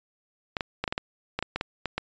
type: clicks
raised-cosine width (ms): 0.3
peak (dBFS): -12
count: 12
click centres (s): 0.568 / 0.608 / 0.84 / 0.878 / 0.925 / 0.979 / 1.39 / 1.426 / 1.56 / 1.611 / 1.857 / 1.98
effects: resampled to 16000 Hz